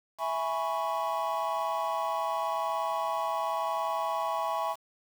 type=chord; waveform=triangle; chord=C# minor seventh; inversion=first; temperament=equal; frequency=659.3 / 830.6 / 987.8 / 1108.7 Hz; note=E5 / G#5 / B5 / C#6; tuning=0 / 0 / 0 / 0 cents; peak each=-32 dBFS; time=0.18-4.76 s; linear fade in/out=50 ms; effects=8-bit